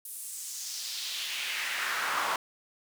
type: noise with high-pass filter sweep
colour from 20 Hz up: brown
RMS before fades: -34 dBFS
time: 0.05-2.36 s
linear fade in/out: 2 ms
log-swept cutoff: 11000 to 980 Hz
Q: 2.1
effects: none